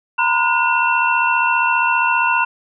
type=tone cluster; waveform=sine; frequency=936 / 1011 / 1443 / 2705 Hz; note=A#5 / B5 / F#6 / E7; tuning=+7 / +40 / -44 / +44 cents; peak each=-19 dBFS; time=0.18-2.45 s; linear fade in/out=10 ms; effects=none